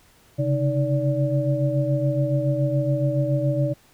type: tone cluster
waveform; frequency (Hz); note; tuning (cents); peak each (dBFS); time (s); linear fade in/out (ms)
sine; 133.9 / 141 / 309.8 / 578; C3 / C#3 / D#4 / D5; +40 / +30 / -7 / -28; -22 / -26 / -28 / -25; 0.38-3.74; 20
effects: pink hiss -56 dBFS RMS until 3.93 s